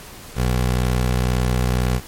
20% pulse tone, 62 Hz, B1, 7 cents sharp, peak -12 dBFS, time 0.35-2.01 s, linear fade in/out 50 ms, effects pink hiss -39 dBFS RMS until 2.07 s + MP3 64 kbps

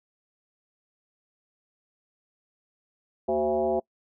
sine tone with frequency modulation, 523.3 Hz, C5, in tune, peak -22 dBFS, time 3.28-3.8 s, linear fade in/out 10 ms, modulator 148 Hz, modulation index 1.6, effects noise-tail reverb RT60 0.1 s tail -25 dB re dry

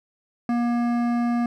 triangle tone with hard clipping, 238.3 Hz, A#3, 38 cents sharp, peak -22 dBFS, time 0.49-1.46 s, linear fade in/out 2 ms, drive 17 dB, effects none

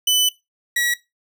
sawtooth tone pair in turn, 3000 / 1924.1 Hz, F#7 / B6, +23 / -46 cents, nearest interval minor sixth, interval 769 cents, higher first, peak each -11 / -14 dBFS, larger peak first, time 0.07-0.29 / 0.76-0.94 s, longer first, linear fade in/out 5 ms, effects noise-tail reverb RT60 0.2 s tail -18 dB re dry

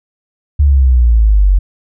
sine exponential sweep, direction down, 73.8 to 45.47 Hz, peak -5 dBFS, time 0.59-1.59 s, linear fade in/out 10 ms, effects none

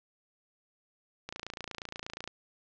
click train, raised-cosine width 0.2 ms, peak -21 dBFS, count 29, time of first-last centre 1.29-2.276 s, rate 28.4 Hz, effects low-pass 6000 Hz 12 dB/octave

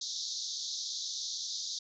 pink band-pass noise, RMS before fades -38 dBFS, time 0.01-1.79 s, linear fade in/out 5 ms, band 3600 to 6600 Hz, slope 96 dB/octave, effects none

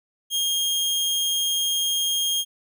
sawtooth tone, 3236 Hz, G#7, 46 cents flat, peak -18 dBFS, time 0.3-2.45 s, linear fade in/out 50 ms, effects none

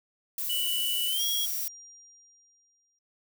violet noise, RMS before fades -32 dBFS, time 0.38-1.68 s, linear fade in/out 2 ms
square tone with pitch glide, 2960 to 3303 Hz, F#7 to G#7, 0 to -10 cents, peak -29 dBFS, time 0.49-1.46 s, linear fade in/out 10 ms, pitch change +190 cents, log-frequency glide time 1.07-1.25 s
sine tone with exponential decay, 5700 Hz, F8, 34 cents sharp, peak -32 dBFS, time 1.19-2.99 s, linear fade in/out 5 ms, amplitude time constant 390 ms
effects none

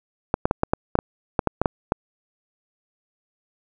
clicks, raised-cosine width 1 ms, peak -4 dBFS, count 12, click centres 0.341 / 0.455 / 0.511 / 0.634 / 0.735 / 0.954 / 0.989 / 1.392 / 1.473 / 1.616 / 1.658 / 1.921 s, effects none

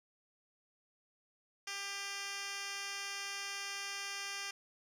10% pulse tone with band-pass filter, 398 Hz, G4, 26 cents sharp, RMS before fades -42 dBFS, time 1.67-4.51 s, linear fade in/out 5 ms, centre 4400 Hz, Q 1.3, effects none

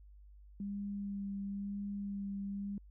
sine tone with vibrato, 200 Hz, G3, 35 cents sharp, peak -37 dBFS, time 0.6-2.78 s, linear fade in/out 2 ms, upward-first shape sine, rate 0.99 Hz, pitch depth 15 cents each way, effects added 50 Hz sine -54 dBFS peak until 2.9 s

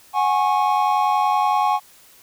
triangle chord, F# suspended second, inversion none, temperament equal with one note detuned, 740 / 830.6 / 1094.1 Hz, F#5 / G#5 / C#6, 0 / 0 / -23 cents, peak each -20 / -17 / -19 dBFS, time 0.13-1.8 s, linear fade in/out 50 ms, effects white hiss -50 dBFS RMS until 2.22 s

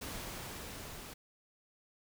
pink noise with level ramp, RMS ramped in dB -42 to -48 dBFS, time 0.01-1.14 s, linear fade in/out 10 ms, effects none

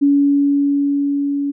sine tone with level ramp, 283.1 Hz, C#4, 37 cents sharp, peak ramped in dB -9 to -17 dBFS, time 0.01-1.52 s, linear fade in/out 20 ms, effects none

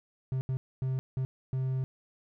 triangle tone bursts at uneven times, 130.81 Hz, C3, in tune, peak -26 dBFS, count 5, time 0.32-0.41 / 0.49-0.57 / 0.82-0.99 / 1.17-1.25 / 1.53-1.84 s, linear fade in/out 0 ms, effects none

